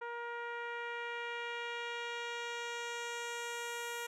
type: tone with low-pass filter sweep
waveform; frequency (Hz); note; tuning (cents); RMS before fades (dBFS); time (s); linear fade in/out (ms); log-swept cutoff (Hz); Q
10% pulse; 473; A#4; +25; -41; 0.01-4.07; 10; 1300 to 12000; 1.1
effects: none